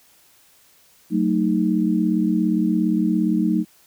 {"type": "chord", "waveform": "sine", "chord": "D# diminished", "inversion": "first", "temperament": "just", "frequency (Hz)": [186.68, 224, 311.1], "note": ["F#3", "A3", "D#4"], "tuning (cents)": [16, 31, 0], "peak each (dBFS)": -21, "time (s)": [1.1, 3.65], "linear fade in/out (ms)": 50, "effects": ["white hiss -55 dBFS RMS until 3.86 s"]}